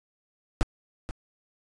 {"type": "noise with echo", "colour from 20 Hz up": "brown", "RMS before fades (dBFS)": -20, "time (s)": [0.61, 0.63], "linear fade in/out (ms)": 0, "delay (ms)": 480, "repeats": 1, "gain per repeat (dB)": -12, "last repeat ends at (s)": 1.11, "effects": ["resampled to 22050 Hz"]}